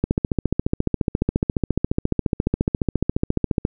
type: click train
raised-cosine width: 3 ms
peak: -5 dBFS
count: 53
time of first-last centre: 0.04-3.651 s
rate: 14.4 Hz
effects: none